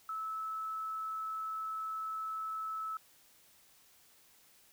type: tone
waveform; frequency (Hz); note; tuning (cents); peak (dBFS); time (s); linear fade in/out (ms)
sine; 1304; E6; -19; -36; 0.09-2.97; 2
effects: white hiss -64 dBFS RMS until 4.72 s